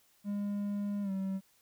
triangle tone with pitch glide, 203.5 to 192.19 Hz, G#3 to G3, -35 to -34 cents, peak -30 dBFS, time 0.24-1.41 s, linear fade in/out 50 ms, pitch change -99 cents, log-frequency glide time 1.02-1.11 s, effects white hiss -68 dBFS RMS until 1.61 s

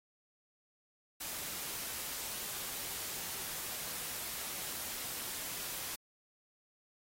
white noise, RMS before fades -41 dBFS, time 1.2-5.96 s, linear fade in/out 10 ms, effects AAC 48 kbps

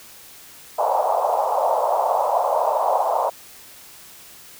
pink band-pass noise, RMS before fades -20 dBFS, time 0.78-3.3 s, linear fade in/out 10 ms, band 560 to 1000 Hz, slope 48 dB/octave, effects white hiss -44 dBFS RMS until 4.59 s

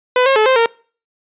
sawtooth tone with pitch steps, 501 / 539 / 431.9 / 522 / 461.1 Hz, B4 / C#5 / A4 / C5 / A#4, +25 / -49 / -32 / -4 / -19 cents, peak -6 dBFS, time 0.16-0.66 s, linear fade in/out 2 ms, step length 100 ms, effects noise-tail reverb RT60 0.4 s tail -23 dB re dry + resampled to 8000 Hz

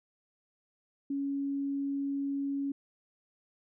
sine tone, 278.6 Hz, C#4, 9 cents sharp, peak -30 dBFS, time 1.1-2.72 s, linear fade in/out 5 ms, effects none

